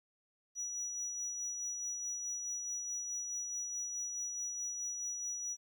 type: tone with tremolo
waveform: sine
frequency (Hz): 5850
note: F#8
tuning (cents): -21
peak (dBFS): -34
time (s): 0.55-5.57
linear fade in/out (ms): 50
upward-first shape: sine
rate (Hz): 4.7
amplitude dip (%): 40
effects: tanh soft clip ceiling -34 dBFS + 12-bit